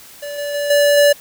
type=tone with level steps; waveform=square; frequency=579 Hz; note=D5; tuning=25 cents flat; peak=-26 / -22 / -19 / -11 / -9 dBFS; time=0.22-1.13 s; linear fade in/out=10 ms; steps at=0.38 / 0.54 / 0.7 / 0.97 s; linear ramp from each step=5 ms; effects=white hiss -41 dBFS RMS until 1.2 s